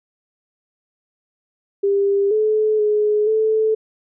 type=tone with pitch steps; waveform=sine; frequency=398.9 / 430.5 / 421.4 / 437.3 Hz; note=G4 / A4 / G#4 / A4; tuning=+30 / -38 / +25 / -11 cents; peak=-14 dBFS; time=1.83-3.75 s; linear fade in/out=10 ms; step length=480 ms; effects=none